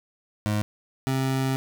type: tone pair in turn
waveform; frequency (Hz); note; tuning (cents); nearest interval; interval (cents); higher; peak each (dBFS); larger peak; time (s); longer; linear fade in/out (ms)
25% pulse; 105.2 / 132.85; G#2 / C3; +23 / +27; major third; 404; second; -19; neither; 0.46-0.62 / 1.07-1.56; second; 0
effects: none